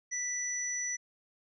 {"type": "tone pair together", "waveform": "sine", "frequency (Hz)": [1975.5, 5920], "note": ["B6", "F#8"], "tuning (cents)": [0, 0], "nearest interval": "octave + perfect fifth", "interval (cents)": 1900, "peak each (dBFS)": [-38, -33], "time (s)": [0.11, 0.97], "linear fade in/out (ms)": 20, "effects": []}